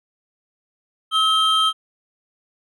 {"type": "tone pair together", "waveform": "triangle", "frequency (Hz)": [1287, 3160], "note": ["E6", "G7"], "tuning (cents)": [-42, 13], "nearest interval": "octave + major third", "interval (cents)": 1555, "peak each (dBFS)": -16, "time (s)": [1.11, 1.73], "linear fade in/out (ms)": 50, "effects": []}